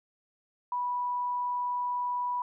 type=tone; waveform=sine; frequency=982 Hz; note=B5; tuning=10 cents flat; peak=-28 dBFS; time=0.72-2.42 s; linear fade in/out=2 ms; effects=none